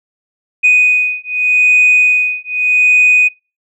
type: beating tone pair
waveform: sine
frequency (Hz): 2489 / 2489.83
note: D#7 / D#7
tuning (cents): 0 / +1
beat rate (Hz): 0.83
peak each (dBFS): -10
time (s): 0.63-3.29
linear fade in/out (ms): 20
effects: noise-tail reverb RT60 0.3 s tail -25 dB re dry + tanh soft clip ceiling -2 dBFS